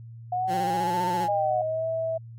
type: exponential two-way sweep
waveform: sine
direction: up then down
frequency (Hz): 718 to 903 to 718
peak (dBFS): -24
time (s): 0.32-1.62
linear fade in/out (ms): 5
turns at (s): 1.06
type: tone with vibrato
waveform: 15% pulse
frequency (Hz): 179.3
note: F3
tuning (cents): +46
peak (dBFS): -23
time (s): 0.47-1.29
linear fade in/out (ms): 50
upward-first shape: square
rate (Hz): 15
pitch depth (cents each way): 52
type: tone with pitch glide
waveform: sine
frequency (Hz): 616 to 651.1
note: D#5 to E5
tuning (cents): -17 to -22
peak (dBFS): -25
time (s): 1.28-2.18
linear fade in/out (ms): 10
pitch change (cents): +95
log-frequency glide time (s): 1.51-1.87
effects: added 115 Hz sine -40 dBFS peak until 2.38 s